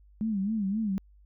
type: tone with vibrato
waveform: sine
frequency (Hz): 206.9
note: G#3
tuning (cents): -6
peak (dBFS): -26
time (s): 0.21-0.98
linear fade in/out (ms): 0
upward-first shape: sine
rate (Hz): 3.8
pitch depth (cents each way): 140
effects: added 50 Hz sine -54 dBFS peak until 1.25 s